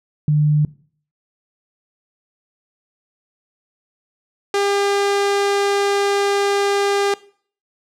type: tone pair in turn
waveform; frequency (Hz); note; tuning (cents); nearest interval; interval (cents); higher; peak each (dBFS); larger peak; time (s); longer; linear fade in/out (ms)
sine / sawtooth; 150 / 401.4; D3 / G4; +37 / +41; octave + perfect fourth; 1704; second; -12; neither; 0.28-0.65 / 4.54-7.14; second; 2
effects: noise-tail reverb RT60 0.5 s tail -20 dB re dry + low-pass 8000 Hz 12 dB/octave